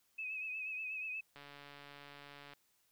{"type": "tone with vibrato", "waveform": "sine", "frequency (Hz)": 2558, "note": "D#7", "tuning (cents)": 47, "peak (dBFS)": -39, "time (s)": [0.18, 1.21], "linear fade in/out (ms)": 10, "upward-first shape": "triangle", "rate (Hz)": 8.3, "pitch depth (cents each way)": 59}
{"type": "click train", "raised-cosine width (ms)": 0.3, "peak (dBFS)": -37, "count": 169, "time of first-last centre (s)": [1.36, 2.535], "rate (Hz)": 143}
{"effects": ["white hiss -75 dBFS RMS until 2.91 s"]}